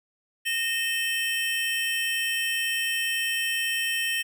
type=tone cluster; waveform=square; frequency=1845 / 2611 / 3101 Hz; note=A#6 / E7 / G7; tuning=-18 / -17 / -19 cents; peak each=-30 dBFS; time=0.45-4.23 s; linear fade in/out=20 ms; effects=none